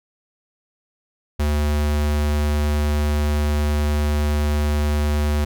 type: tone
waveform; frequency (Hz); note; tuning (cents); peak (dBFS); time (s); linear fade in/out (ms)
square; 74.2; D2; +18; -18; 1.39-5.45; 10
effects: none